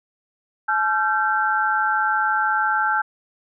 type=tone cluster; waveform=sine; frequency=860 / 1362 / 1556 Hz; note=A5 / F6 / G6; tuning=-40 / -44 / -13 cents; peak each=-22 dBFS; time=0.68-3.02 s; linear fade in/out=10 ms; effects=none